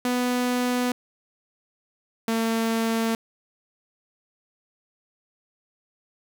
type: tone pair in turn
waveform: sawtooth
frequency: 247.6 / 226.3 Hz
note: B3 / A3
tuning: +5 / +49 cents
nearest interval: major second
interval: 156 cents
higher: first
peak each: -18 dBFS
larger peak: neither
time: 0.05-0.92 / 2.28-3.15 s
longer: neither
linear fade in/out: 2 ms
effects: none